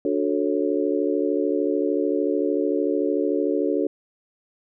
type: chord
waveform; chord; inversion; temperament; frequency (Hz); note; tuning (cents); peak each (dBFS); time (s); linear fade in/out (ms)
sine; D major seventh; none; just; 293.7 / 367.1 / 440.5 / 550.6; D4 / F#4 / A4 / C#5; 0 / -14 / +2 / -12; -24 / -25 / -25 / -28; 0.05-3.87; 2
effects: none